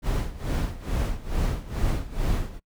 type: noise with tremolo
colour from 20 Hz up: brown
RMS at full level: -23 dBFS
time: 0.02-2.6 s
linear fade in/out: 50 ms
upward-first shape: sine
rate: 2.3 Hz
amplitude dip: 85%
effects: noise-tail reverb RT60 0.1 s tail -23 dB re dry